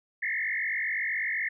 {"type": "tone with frequency modulation", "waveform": "sine", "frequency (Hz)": 1969, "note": "B6", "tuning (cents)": -6, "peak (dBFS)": -27, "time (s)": [0.22, 1.49], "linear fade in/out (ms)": 10, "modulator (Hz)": 47.9, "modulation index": 4.4, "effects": []}